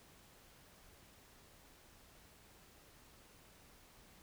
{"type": "silence", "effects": ["pink hiss -63 dBFS RMS until 4.22 s"]}